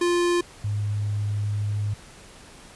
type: tone pair in turn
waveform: square / sine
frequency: 349.2 / 103.56 Hz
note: F4 / G#2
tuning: 0 / -4 cents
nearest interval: octave + major sixth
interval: 2104 cents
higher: first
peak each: -20 / -23 dBFS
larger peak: first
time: 0.01-0.41 / 0.64-1.94 s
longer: second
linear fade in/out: 5 ms
effects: pink hiss -47 dBFS RMS until 2.75 s + resampled to 24000 Hz